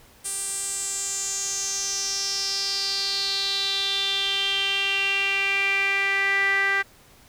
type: tone with band-pass filter sweep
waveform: sawtooth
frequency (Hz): 393.6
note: G4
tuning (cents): +7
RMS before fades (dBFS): -25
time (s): 0.24-6.83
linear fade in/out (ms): 20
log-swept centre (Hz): 9000 to 1800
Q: 6.1
effects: pink hiss -53 dBFS RMS until 7.28 s